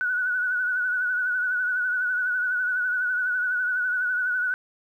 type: tone with vibrato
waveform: sine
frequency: 1480 Hz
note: F#6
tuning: in tune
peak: -22 dBFS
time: 0.01-4.54 s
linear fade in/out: 0 ms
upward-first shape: triangle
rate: 12 Hz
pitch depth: 58 cents each way
effects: 10-bit